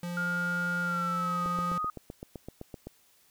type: tone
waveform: square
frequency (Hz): 174.61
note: F3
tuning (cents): 0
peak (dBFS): -34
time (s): 0.03-1.78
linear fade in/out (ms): 2
type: tone with pitch glide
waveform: sine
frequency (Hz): 1414 to 1245.3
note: F6 to D#6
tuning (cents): +21 to +1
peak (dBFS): -29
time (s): 0.17-1.9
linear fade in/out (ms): 2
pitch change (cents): -220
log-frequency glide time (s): 0.82-1.42
type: click train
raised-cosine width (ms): 2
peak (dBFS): -26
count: 12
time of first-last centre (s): 1.46-2.87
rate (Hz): 7.8
effects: white hiss -64 dBFS RMS until 3.3 s